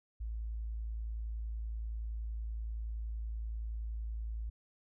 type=tone; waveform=sine; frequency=55.3 Hz; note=A1; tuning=9 cents sharp; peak=-36 dBFS; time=0.2-4.5 s; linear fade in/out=10 ms; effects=none